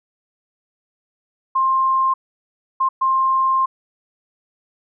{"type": "tone bursts at uneven times", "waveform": "sine", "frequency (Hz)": 1057, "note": "C6", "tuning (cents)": 17, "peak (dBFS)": -14, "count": 3, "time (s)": [[1.55, 2.14], [2.8, 2.89], [3.01, 3.66]], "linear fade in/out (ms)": 10, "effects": []}